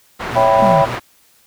white low-pass noise, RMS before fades -25 dBFS, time 0.19-1 s, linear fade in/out 20 ms, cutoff 1500 Hz, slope 12 dB/octave
sawtooth tone with tremolo, 121.2 Hz, B2, 32 cents flat, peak -20 dBFS, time 0.31-0.95 s, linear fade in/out 0 ms, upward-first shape sine, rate 3.4 Hz, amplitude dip 65%
sine chord, C# half-diminished seventh, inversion none, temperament equal, 554.4 / 659.3 / 784 / 987.8 Hz, C#5 / E5 / G5 / B5, 0 / 0 / 0 / 0 cents, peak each -15 dBFS, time 0.35-0.86 s, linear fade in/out 20 ms
sine exponential sweep, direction down, 216.5 to 142.3 Hz, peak -16 dBFS, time 0.62-0.82 s, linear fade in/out 2 ms
effects white hiss -53 dBFS RMS until 1.46 s

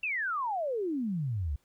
sine exponential sweep, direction down, 2731 to 65.41 Hz, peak -29 dBFS, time 0.03-1.56 s, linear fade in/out 5 ms, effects pink hiss -72 dBFS RMS until 1.64 s

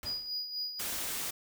pink noise with exponential decay, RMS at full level -41 dBFS, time 0.03-0.43 s, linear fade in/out 1 ms, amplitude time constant 86 ms
triangle tone with tremolo, 4912 Hz, D#8, 23 cents flat, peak -31 dBFS, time 0.05-0.81 s, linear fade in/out 20 ms, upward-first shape sine, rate 4 Hz, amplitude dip 60%
white noise, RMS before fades -36 dBFS, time 0.79-1.31 s, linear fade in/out 10 ms
effects none

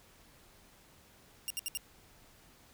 10% pulse tone bursts, 2794 Hz, F7, in tune, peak -25 dBFS, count 4, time 1.48-1.773 s, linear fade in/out 0 ms, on 23 ms, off 67 ms, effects pink hiss -61 dBFS RMS until 2.73 s

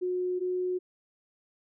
sine tone pair in turn, 363.1 / 364.4 Hz, F#4 / F#4, -33 / -26 cents, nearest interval unison, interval 7 cents, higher second, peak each -27 dBFS, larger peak neither, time 0.01-0.4 / 0.4-0.79 s, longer neither, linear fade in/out 20 ms, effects none

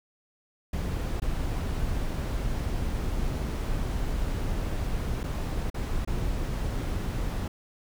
brown noise with dropouts, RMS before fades -29 dBFS, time 0.73-7.48 s, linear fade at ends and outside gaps 5 ms, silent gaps 1.2-1.219 / 5.233-5.238 / 5.701-5.743 / 6.05-6.074 s, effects none

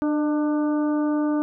harmonic tone with a mistuned harmonic, 298.1 Hz, D4, 26 cents sharp, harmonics 1 / 2 / 3 / 4 / 5, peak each -20 / -30 / -35 / -36 / -41 dBFS, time 0.02-1.42 s, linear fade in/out 0 ms, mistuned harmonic 2, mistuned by +30 cents, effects none

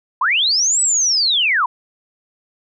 sine linear two-way sweep, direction up then down, 910 to 8020 to 910 Hz, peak -13 dBFS, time 0.21-1.66 s, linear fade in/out 5 ms, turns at 0.81 s, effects none

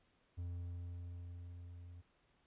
triangle tone with level ramp, 87.31 Hz, F2, in tune, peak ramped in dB -38 to -49 dBFS, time 0.37-2.02 s, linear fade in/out 20 ms, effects pink hiss -75 dBFS RMS until 2.46 s + resampled to 8000 Hz

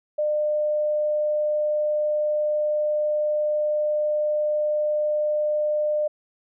sine tone, 602 Hz, D5, 43 cents sharp, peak -20 dBFS, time 0.18-6.08 s, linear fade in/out 10 ms, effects none

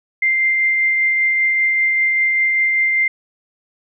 sine tone with tremolo, 2093 Hz, C7, in tune, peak -12 dBFS, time 0.22-3.08 s, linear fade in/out 5 ms, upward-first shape triangle, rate 5.1 Hz, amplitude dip 25%, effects none

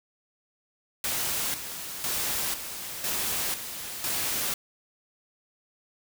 white noise with tremolo, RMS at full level -29 dBFS, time 1.04-4.54 s, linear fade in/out 2 ms, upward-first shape square, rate 1 Hz, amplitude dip 60%, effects none

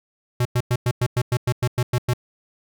square tone bursts, 122.9 Hz, B2, 8 cents flat, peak -18 dBFS, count 12, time 0.4-2.136 s, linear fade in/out 5 ms, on 53 ms, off 100 ms, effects none

